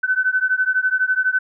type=beating tone pair; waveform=sine; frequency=1508 / 1520 Hz; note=F#6 / F#6; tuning=+32 / +46 cents; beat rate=12 Hz; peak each=-19 dBFS; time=0.03-1.39 s; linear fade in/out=10 ms; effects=none